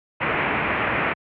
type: low-pass noise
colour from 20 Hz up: white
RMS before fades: -23 dBFS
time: 0.2-1.14 s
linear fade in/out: 20 ms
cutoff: 2500 Hz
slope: 48 dB/octave
effects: high-pass 80 Hz 12 dB/octave